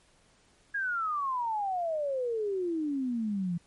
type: exponential sweep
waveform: sine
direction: down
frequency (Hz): 1661.2 to 167.1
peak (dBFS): -28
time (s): 0.74-3.58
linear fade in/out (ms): 10
effects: pink hiss -64 dBFS RMS until 3.66 s + MP3 48 kbps